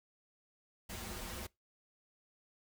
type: noise with comb filter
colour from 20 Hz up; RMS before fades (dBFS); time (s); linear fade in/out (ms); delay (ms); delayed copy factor
pink; -44; 0.89-1.47; 10; 7; -1
effects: noise-tail reverb RT60 0.2 s tail -23 dB re dry